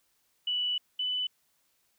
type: tone pair in turn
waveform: sine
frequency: 2960 / 2994 Hz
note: F#7 / F#7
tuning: 0 / +20 cents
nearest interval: unison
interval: 20 cents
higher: second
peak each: -27 / -28 dBFS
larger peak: first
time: 0.47-0.78 / 0.99-1.27 s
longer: first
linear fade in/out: 5 ms
effects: white hiss -72 dBFS RMS until 1.98 s